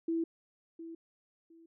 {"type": "tone with echo", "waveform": "sine", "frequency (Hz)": 330, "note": "E4", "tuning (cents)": 2, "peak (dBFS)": -29, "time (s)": [0.08, 0.24], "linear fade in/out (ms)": 5, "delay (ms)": 710, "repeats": 2, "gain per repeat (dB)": -13, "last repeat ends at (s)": 1.66, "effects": []}